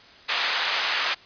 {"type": "band-pass noise", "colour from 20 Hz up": "white", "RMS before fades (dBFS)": -25, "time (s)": [0.28, 1.15], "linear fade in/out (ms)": 20, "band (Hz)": [900, 3600], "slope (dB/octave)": 12, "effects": ["white hiss -49 dBFS RMS until 1.25 s", "resampled to 11025 Hz"]}